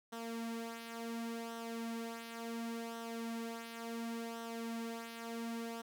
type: tone with flanger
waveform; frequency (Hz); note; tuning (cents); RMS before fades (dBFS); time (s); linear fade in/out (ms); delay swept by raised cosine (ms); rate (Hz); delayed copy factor
sawtooth; 230.2; A#3; -22; -43; 0.12-5.82; 10; 0.42 to 4.22; 0.7; -0.6
effects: none